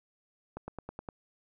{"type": "accelerating click train", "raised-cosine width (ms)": 1, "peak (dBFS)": -25, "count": 6, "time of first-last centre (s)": [0.57, 1.088], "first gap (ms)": 110, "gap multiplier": 0.97, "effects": []}